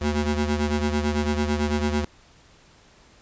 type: ring-modulated tone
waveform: 25% pulse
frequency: 149 Hz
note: D3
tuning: 25 cents sharp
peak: -15 dBFS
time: 0.01-2.05 s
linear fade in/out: 5 ms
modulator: 70 Hz
effects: pink hiss -54 dBFS RMS until 3.21 s + resampled to 16000 Hz